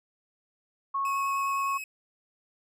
sine tone, 1099 Hz, C#6, 15 cents flat, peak -26 dBFS, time 0.94-1.78 s, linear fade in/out 10 ms
45% pulse tone with vibrato, 2559 Hz, D#7, 48 cents sharp, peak -35 dBFS, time 1.05-1.84 s, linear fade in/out 2 ms, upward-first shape triangle, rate 9.7 Hz, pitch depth 14 cents each way
effects none

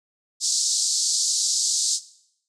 white band-pass noise, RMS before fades -23 dBFS, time 0.4-2 s, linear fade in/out 50 ms, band 4200 to 8100 Hz, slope 48 dB/octave, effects noise-tail reverb RT60 0.7 s tail -17 dB re dry

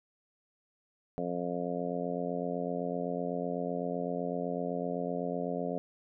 harmonic tone, 87.9 Hz, F2, 12 cents sharp, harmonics 2 / 3 / 4 / 5 / 6 / 7 / 8, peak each -38 / -38 / -46 / -38 / -39 / -39 / -41 dBFS, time 1.18-5.78 s, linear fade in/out 0 ms, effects none

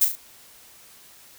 violet noise with echo, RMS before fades -17 dBFS, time 0.01-0.05 s, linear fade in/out 5 ms, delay 35 ms, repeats 3, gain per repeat -6 dB, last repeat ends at 0.155 s, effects white hiss -50 dBFS RMS until 1.38 s

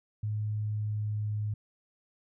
sine tone with pitch glide, 106.3 to 105.57 Hz, G#2 to G#2, +41 to +29 cents, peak -29 dBFS, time 0.23-1.54 s, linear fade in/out 5 ms, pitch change -12 cents, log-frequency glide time 0.53-1.35 s, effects none

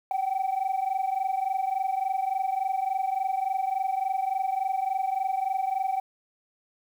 sine tone pair together, 756 / 779.5 Hz, F#5 / G5, +37 / -10 cents, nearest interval minor second, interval 53 cents, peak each -26 dBFS, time 0.11-6 s, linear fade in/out 2 ms, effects tanh soft clip ceiling -21 dBFS + 9-bit

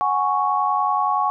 sine chord, F# suspended second, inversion none, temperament equal, 740 / 830.6 / 1108.7 Hz, F#5 / G#5 / C#6, 0 / 0 / 0 cents, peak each -24 / -22 / -20 dBFS, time 0.01-1.3 s, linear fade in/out 0 ms, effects none

